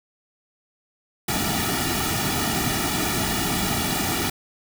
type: noise with comb filter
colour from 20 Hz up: pink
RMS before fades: -24 dBFS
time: 1.28-4.3 s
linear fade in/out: 5 ms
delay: 1.9 ms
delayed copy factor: -0.9
effects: none